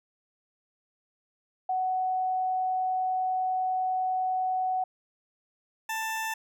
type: tone pair in turn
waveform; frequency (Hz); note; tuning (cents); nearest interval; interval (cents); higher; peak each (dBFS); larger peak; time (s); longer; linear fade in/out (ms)
sine / 20% pulse; 745 / 886; F#5 / A5; +12 / +12; minor third; 300; second; -25; neither; 1.69-4.84 / 5.89-6.34; first; 5
effects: none